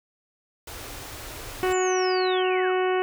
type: band-stop noise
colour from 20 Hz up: pink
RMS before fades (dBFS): -38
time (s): 0.67-1.73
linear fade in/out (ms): 5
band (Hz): 130 to 260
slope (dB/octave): 48
type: harmonic tone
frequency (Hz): 370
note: F#4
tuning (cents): 0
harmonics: 1 / 2 / 3 / 4 / 5 / 6 / 7 / 8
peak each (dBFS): -22 / -28 / -32 / -34 / -36 / -38 / -39 / -40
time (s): 1.63-3.02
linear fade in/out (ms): 0
type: linear sweep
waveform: sine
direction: down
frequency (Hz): 7459 to 1174.7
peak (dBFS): -32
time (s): 1.7-2.73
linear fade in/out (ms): 50
effects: none